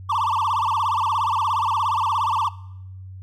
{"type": "tone with vibrato", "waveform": "triangle", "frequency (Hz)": 1020, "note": "C6", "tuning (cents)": -44, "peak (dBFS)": -17, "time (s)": [0.09, 2.49], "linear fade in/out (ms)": 10, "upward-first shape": "sine", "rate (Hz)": 17, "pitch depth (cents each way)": 270, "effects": ["noise-tail reverb RT60 0.8 s tail -19 dB re dry", "added 94 Hz sine -35 dBFS peak until 3.22 s"]}